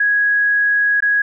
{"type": "tone with dropouts", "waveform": "sine", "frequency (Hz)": 1661.2, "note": "G#6", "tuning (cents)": 0, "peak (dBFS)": -12, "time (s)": [0, 1.22], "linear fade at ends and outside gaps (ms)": 5, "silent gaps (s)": [1.005, 1.023], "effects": []}